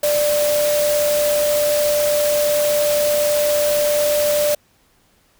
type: tone in noise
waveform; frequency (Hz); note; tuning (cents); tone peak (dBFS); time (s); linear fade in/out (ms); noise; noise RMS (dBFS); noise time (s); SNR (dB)
sine; 591; D5; +11; -15; 0.03-4.55; 5; white; -24; 0.03-4.55; +6
effects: pink hiss -58 dBFS RMS until 5.39 s

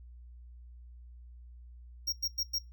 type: tone bursts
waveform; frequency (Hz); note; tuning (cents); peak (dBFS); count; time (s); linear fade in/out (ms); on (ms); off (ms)
square; 5588; F8; 0; -30; 4; 2.07-2.588; 10; 56; 98
effects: noise-tail reverb RT60 0.2 s tail -21 dB re dry + added 60 Hz sine -48 dBFS peak until 2.72 s

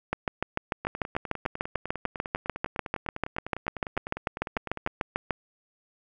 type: two click trains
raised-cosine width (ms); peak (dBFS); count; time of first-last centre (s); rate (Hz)
0.5; -11 / -19; 36 / 41; 0.13-5.308 / 0.85-4.874; 6.76 / 9.94
effects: none

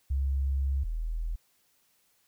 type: tone pair in turn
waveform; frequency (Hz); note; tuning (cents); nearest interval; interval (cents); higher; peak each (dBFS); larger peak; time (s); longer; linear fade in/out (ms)
sine; 68.1 / 40.49; C#2 / E1; -30 / -30; major sixth; 900; first; -25 / -29; first; 0.1-0.84 / 0.84-1.36; first; 10
effects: white hiss -69 dBFS RMS until 2.27 s

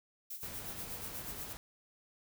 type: noise with tremolo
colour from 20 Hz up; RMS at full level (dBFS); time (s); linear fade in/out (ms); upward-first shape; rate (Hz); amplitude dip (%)
violet; -42; 0.3-1.53; 5; sine; 8.3; 65
type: noise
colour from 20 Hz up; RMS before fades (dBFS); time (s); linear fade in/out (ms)
pink; -48; 0.43-1.57; 0
effects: none

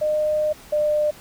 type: tone pair in turn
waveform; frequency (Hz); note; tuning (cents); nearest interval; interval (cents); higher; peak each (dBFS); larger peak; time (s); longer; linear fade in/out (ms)
sine; 609 / 600.6; D#5 / D5; -37 / +39; unison; 24; first; -18 / -17; second; 0.01-0.53 / 0.72-1.11; first; 10
effects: pink hiss -45 dBFS RMS until 1.2 s

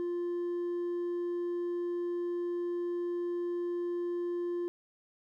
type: tone with hard clipping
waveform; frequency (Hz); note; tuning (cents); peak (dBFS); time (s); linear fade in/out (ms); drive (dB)
sine; 349.2; F4; 0; -32; 0-4.68; 0; 2
effects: none

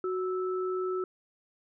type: tone pair together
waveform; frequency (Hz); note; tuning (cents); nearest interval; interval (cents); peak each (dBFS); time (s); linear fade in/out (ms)
sine; 370 / 1313.2; F#4 / E6; 0 / -7; octave + minor seventh; 2193; -29 / -37; 0.04-1.04; 2
effects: none

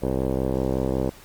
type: tone with low-pass filter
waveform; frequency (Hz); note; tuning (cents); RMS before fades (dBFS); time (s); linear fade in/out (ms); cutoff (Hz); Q
10% pulse; 65.41; C2; 0; -24; 0.02-1.1; 10; 590; 4.9
effects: pink hiss -48 dBFS RMS until 1.24 s + Opus 32 kbps

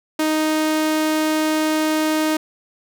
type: tone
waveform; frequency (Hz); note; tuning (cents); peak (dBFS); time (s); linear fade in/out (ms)
sawtooth; 311.1; D#4; 0; -13; 0.19-2.37; 5
effects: none

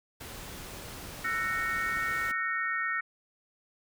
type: noise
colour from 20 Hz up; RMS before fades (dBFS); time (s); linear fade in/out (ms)
pink; -43; 0.2-2.32; 10
type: chord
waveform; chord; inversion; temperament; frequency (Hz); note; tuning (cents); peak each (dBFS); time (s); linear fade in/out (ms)
sine; F# dominant seventh; third; just; 1332 / 1480 / 1850 / 2220; E6 / F#6 / A#6 / C#7; +18 / 0 / -14 / +2; -34 / -37 / -31 / -37; 1.24-3.01; 10
effects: none

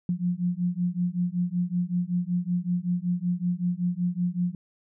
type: beating tone pair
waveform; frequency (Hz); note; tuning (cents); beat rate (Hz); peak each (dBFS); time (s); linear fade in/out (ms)
sine; 174.61 / 179.91; F3 / F#3; 0 / -48; 5.3; -27; 0.09-4.55; 2
effects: none

